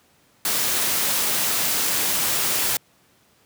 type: noise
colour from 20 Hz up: white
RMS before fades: -22 dBFS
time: 0.45-2.77 s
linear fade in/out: 2 ms
effects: pink hiss -59 dBFS RMS until 3.45 s + high-pass 100 Hz 12 dB/octave